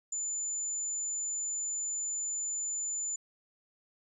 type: tone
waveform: sine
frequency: 7040 Hz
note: A8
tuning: in tune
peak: -32 dBFS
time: 0.12-3.16 s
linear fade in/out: 5 ms
effects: none